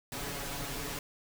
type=noise with comb filter; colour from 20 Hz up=pink; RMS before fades=-38 dBFS; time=0.12-0.99 s; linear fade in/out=2 ms; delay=7.1 ms; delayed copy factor=+1; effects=none